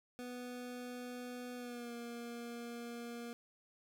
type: tone with pitch glide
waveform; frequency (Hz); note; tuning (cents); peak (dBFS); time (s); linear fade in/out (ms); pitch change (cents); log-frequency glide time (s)
25% pulse; 246.9 to 236.4; B3 to A#3; 0 to +24; -40; 0.19-3.33; 0; -76; 1.56-1.93
effects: 13-bit

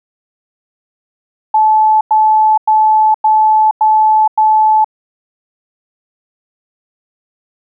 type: tone bursts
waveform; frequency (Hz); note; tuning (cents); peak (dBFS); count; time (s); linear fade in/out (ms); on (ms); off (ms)
sine; 866; A5; -28; -6; 6; 1.54-4.845; 5; 470; 97
effects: none

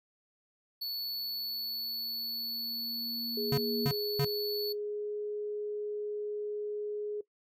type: tone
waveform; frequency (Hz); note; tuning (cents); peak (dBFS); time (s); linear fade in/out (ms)
square; 4437; C#8; +1; -34; 0.81-4.73; 10
type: tone with exponential growth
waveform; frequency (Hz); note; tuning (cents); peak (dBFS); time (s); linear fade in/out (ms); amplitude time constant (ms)
sine; 234.1; A#3; +8; -31; 0.98-3.88; 2; 630
type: tone with pitch glide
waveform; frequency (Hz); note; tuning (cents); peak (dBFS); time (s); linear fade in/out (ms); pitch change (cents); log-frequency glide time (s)
sine; 415.3 to 417.9; G#4 to G#4; 0 to +11; -33; 3.37-7.21; 5; +11; 4.59-5.17
type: tone bursts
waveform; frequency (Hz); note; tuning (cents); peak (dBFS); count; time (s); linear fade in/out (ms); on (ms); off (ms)
square; 141.2; C#3; +32; -28; 3; 3.52-4.248; 2; 56; 280
effects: noise-tail reverb RT60 0.1 s tail -19 dB re dry

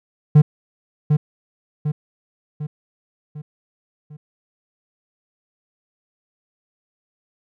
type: tone with echo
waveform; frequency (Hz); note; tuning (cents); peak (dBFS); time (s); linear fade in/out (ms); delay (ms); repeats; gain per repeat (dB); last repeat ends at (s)
triangle; 150; D3; +37; -4; 0.35-0.42; 10; 750; 5; -6; 4.17
effects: none

